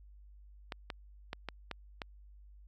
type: clicks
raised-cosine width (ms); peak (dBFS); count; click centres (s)
0.3; -22; 6; 0.722 / 0.902 / 1.331 / 1.487 / 1.713 / 2.018
effects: added 50 Hz sine -53 dBFS peak until 2.67 s